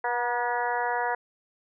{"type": "harmonic tone with a mistuned harmonic", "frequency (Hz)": 242.3, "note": "B3", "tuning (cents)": -33, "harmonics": [2, 3, 4, 5, 6, 7, 8], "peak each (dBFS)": [-33, -30, -29, -41, -35, -34, -37], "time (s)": [0.04, 1.15], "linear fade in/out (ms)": 5, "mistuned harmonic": 4, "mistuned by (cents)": -20, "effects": []}